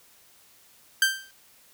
sawtooth tone with exponential decay, 1568 Hz, G6, in tune, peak -12 dBFS, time 1.02-1.31 s, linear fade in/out 2 ms, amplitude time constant 62 ms, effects white hiss -57 dBFS RMS until 1.73 s

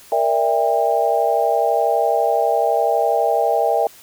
sine chord, E half-diminished seventh, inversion second, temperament equal with one note detuned, 466.2 / 587.3 / 659.3 / 800 Hz, Bb4 / D5 / E5 / G5, 0 / 0 / 0 / +35 cents, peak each -21 / -22 / -19 / -19 dBFS, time 0.12-3.87 s, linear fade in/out 2 ms, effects white hiss -45 dBFS RMS until 4.02 s

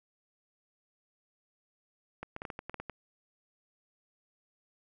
clicks, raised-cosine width 0.5 ms, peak -24 dBFS, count 10, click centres 2.23 / 2.364 / 2.419 / 2.452 / 2.502 / 2.591 / 2.696 / 2.743 / 2.8 / 2.897 s, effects none

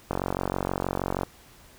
click train, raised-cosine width 1 ms, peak -12 dBFS, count 53, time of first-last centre 0.11-1.233 s, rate 46.3 Hz, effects pink hiss -53 dBFS RMS until 1.78 s

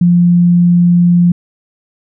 sine tone, 174.61 Hz, F3, in tune, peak -5 dBFS, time 0.01-1.32 s, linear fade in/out 5 ms, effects none

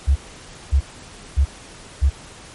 sine tone bursts, 69 Hz, C#2, 7 cents flat, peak -11 dBFS, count 4, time 0.07-2.102 s, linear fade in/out 20 ms, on 88 ms, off 560 ms, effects pink hiss -41 dBFS RMS until 2.54 s + MP3 48 kbps

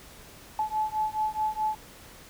sine beating tone pair, 860 / 864.7 Hz, A5 / A5, -40 / -30 cents, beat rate 4.7 Hz, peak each -29 dBFS, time 0.59-1.75 s, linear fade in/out 2 ms, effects pink hiss -49 dBFS RMS until 2.29 s

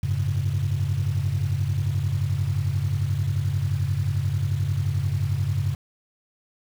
sine chord, F# suspended second, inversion none, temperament equal, 92.5 / 103.83 / 138.59 Hz, F#2 / G#2 / C#3, 0 / 0 / 0 cents, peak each -25 dBFS, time 0.03-5.75 s, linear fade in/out 5 ms, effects tanh soft clip ceiling -14 dBFS + 7-bit

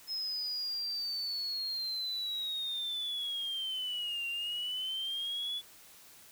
triangle linear two-way sweep, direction down then up, 5170 to 2759 to 3443 Hz, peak -31 dBFS, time 0.07-5.62 s, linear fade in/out 50 ms, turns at 4.27 s, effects tanh soft clip ceiling -30 dBFS + white hiss -56 dBFS RMS until 6.31 s

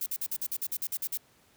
violet noise bursts, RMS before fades -32 dBFS, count 12, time 0.01-1.174 s, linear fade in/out 5 ms, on 53 ms, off 48 ms, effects pink hiss -63 dBFS RMS until 1.56 s + high-pass 80 Hz 12 dB/octave

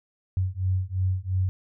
sine beating tone pair, 91.9 / 94.8 Hz, F#2 / F#2, -11 / +43 cents, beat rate 2.9 Hz, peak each -26 dBFS, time 0.37-1.49 s, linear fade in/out 0 ms, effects none

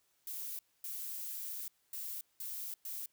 violet noise bursts at uneven times, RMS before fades -42 dBFS, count 5, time 0.27-0.59 / 0.84-1.68 / 1.93-2.21 / 2.4-2.74 / 2.85-3.06 s, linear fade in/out 2 ms, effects white hiss -75 dBFS RMS until 3.12 s

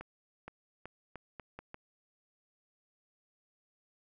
accelerating click train, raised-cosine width 0.5 ms, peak -29 dBFS, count 7, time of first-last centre 0.01-1.744 s, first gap 470 ms, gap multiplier 0.8, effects none

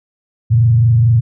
sine tone with frequency modulation, 116.1 Hz, A#2, 7 cents flat, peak -7 dBFS, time 0.5-1.21 s, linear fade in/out 20 ms, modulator 24.5 Hz, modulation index 0.5, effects none

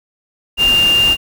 sine tone in noise, 2800 Hz, F7, 4 cents sharp, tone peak -9 dBFS, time 0.57-1.17 s, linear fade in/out 50 ms, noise pink, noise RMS -23 dBFS, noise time 0.57-1.17 s, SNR +11 dB, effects none

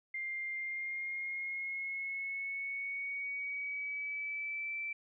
sine tone with pitch glide, 2100 to 2330 Hz, C7 to D7, +6 to -14 cents, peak -36 dBFS, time 0.14-4.93 s, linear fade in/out 5 ms, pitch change +180 cents, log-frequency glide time 0.5-4.75 s, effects none

